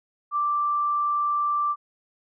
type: tone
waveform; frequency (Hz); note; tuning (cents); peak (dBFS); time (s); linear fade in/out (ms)
sine; 1174.7; D6; 0; -21; 0.31-1.76; 50
effects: none